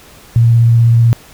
sine tone with vibrato, 116.54 Hz, A#2, in tune, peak -5 dBFS, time 0.36-1.13 s, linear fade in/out 0 ms, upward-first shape sine, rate 16 Hz, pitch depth 16 cents each way, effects pink hiss -40 dBFS RMS until 1.33 s

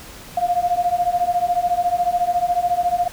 sine beating tone pair, 698.5 / 712.5 Hz, F5 / F5, 0 / +34 cents, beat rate 14 Hz, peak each -20 / -19 dBFS, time 0.37-3.08 s, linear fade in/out 5 ms, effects pink hiss -39 dBFS RMS until 3.12 s

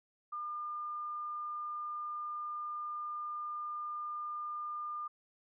sine tone, 1205 Hz, D6, 44 cents sharp, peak -37 dBFS, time 0.32-5.08 s, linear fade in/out 10 ms, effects none

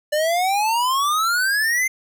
square exponential sweep, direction up, 588 to 2106 Hz, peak -18 dBFS, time 0.12-1.88 s, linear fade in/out 10 ms, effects none

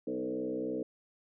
sine tone with frequency modulation, 379.1 Hz, F#4, 42 cents sharp, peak -32 dBFS, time 0.07-0.83 s, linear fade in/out 5 ms, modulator 63.4 Hz, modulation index 2.3, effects none

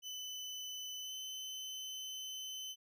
30% pulse tone with pitch glide, 3012 to 3045 Hz, F#7 to F#7, +30 to +49 cents, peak -40 dBFS, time 0.02-2.76 s, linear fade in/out 50 ms, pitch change +19 cents, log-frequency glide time 1.02-1.12 s, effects none

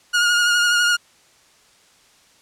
sawtooth tone with vibrato, 1431 Hz, F6, 42 cents sharp, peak -11 dBFS, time 0.13-0.97 s, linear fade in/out 20 ms, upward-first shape sine, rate 12 Hz, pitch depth 26 cents each way, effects white hiss -54 dBFS RMS until 2.41 s + low-pass 8000 Hz 12 dB/octave

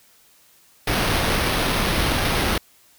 pink noise with sample-and-hold, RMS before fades -21 dBFS, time 0.87-2.58 s, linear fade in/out 5 ms, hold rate 7350 Hz, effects white hiss -55 dBFS RMS until 2.98 s

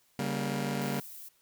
sawtooth chord, G diminished, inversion second, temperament just, 141.12 / 196 / 235.2 Hz, Db3 / G3 / Bb3, +31 / 0 / +16 cents, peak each -31 dBFS, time 0.19-1 s, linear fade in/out 2 ms
violet noise, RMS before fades -46 dBFS, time 0.81-1.29 s, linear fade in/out 10 ms
effects white hiss -68 dBFS RMS until 1.41 s

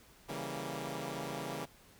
10% pulse chord, C# diminished seventh, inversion none, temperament equal, 138.59 / 164.81 / 196 / 233.1 Hz, C#3 / E3 / G3 / Bb3, 0 / 0 / 0 / 0 cents, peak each -34 / -35 / -37 / -37 dBFS, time 0.28-1.66 s, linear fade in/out 20 ms, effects pink hiss -61 dBFS RMS until 1.99 s

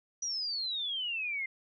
sine exponential sweep, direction down, 5900 to 2082 Hz, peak -32 dBFS, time 0.22-1.46 s, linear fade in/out 5 ms, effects none

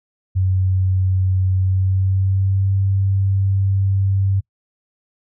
sine tone with pitch glide, 93.7 to 97.28 Hz, F#2 to G2, +22 to -13 cents, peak -14 dBFS, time 0.35-4.41 s, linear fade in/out 20 ms, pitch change +65 cents, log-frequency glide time 1.55-2.73 s, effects noise-tail reverb RT60 0.1 s tail -24 dB re dry

